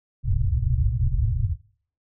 white low-pass noise, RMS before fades -22 dBFS, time 0.23-1.56 s, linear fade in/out 50 ms, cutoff 130 Hz, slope 96 dB/octave, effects noise-tail reverb RT60 0.5 s tail -20 dB re dry

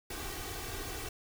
pink noise with comb filter, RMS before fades -40 dBFS, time 0.1-1.09 s, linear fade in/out 5 ms, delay 2.6 ms, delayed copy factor +0.8, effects none

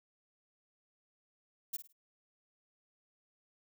violet noise with echo, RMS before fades -37 dBFS, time 1.73-1.77 s, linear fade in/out 10 ms, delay 53 ms, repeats 3, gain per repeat -11 dB, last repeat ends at 1.929 s, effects none

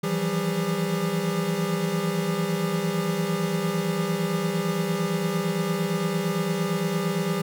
square tone cluster, 163.1 / 171.9 / 191.8 / 402.1 Hz, E3 / F3 / G3 / G4, -18 / -27 / -37 / +44 cents, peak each -30 dBFS, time 0.03-7.42 s, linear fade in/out 10 ms, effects none

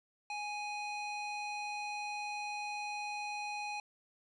square tone with band-pass filter, 830.6 Hz, G#5, in tune, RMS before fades -40 dBFS, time 0.3-3.8 s, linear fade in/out 2 ms, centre 2400 Hz, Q 0.86, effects resampled to 22050 Hz + 11-bit

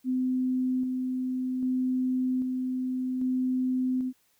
sine tone with tremolo, 255.8 Hz, C4, 39 cents flat, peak -24 dBFS, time 0.04-4.13 s, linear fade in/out 50 ms, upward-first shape square, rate 0.63 Hz, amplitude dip 30%, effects white hiss -68 dBFS RMS until 4.39 s

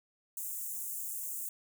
white high-pass noise, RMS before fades -39 dBFS, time 0.37-1.49 s, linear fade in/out 2 ms, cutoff 6900 Hz, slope 48 dB/octave, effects none

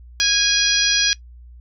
harmonic tone, 824 Hz, G#5, 14 cents flat, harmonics 2 / 3 / 4 / 5 / 6 / 7, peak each -23 / -24 / -21 / -24 / -21 / -20 dBFS, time 0.2-1.13 s, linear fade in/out 0 ms, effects noise-tail reverb RT60 0.1 s tail -21 dB re dry + added 60 Hz sine -39 dBFS peak until 1.6 s

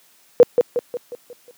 sine tone with echo, 486 Hz, B4, 28 cents flat, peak -4 dBFS, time 0.4-0.43 s, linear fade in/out 0 ms, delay 180 ms, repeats 6, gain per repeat -6 dB, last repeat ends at 1.51 s, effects white hiss -55 dBFS RMS until 1.57 s + high-pass 150 Hz 12 dB/octave

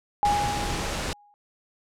sine tone with exponential decay, 823 Hz, G#5, 16 cents flat, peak -17 dBFS, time 0.23-1.34 s, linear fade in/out 0 ms, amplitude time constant 240 ms
pink noise, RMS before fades -29 dBFS, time 0.25-1.13 s, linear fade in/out 0 ms
effects low-pass 8000 Hz 12 dB/octave

